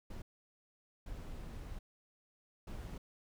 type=noise bursts at uneven times; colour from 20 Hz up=brown; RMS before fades=-45 dBFS; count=3; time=0.1-0.22 / 1.06-1.79 / 2.67-2.98 s; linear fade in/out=5 ms; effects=none